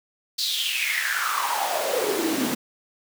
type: noise with high-pass filter sweep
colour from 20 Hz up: pink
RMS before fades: -25 dBFS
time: 0.38-2.55 s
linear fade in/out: 10 ms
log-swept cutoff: 4400 to 220 Hz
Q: 6.7
effects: none